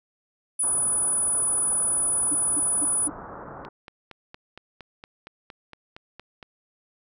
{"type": "tone", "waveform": "sine", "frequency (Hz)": 9880, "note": "D#9", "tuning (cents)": -13, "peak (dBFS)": -21, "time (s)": [0.59, 3.08], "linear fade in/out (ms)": 10}
{"type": "low-pass noise", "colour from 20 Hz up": "white", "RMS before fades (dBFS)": -40, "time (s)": [0.63, 3.69], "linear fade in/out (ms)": 5, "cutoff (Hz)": 1400, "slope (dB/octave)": 48}
{"type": "tone bursts", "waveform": "sine", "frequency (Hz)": 293.7, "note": "D4", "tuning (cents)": 0, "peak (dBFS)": -29, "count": 4, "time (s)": [2.31, 3.104], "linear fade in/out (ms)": 10, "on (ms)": 41, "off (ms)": 210}
{"type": "click train", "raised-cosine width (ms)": 0.3, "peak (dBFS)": -25, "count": 13, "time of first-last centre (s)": [3.65, 6.428], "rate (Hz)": 4.32}
{"effects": []}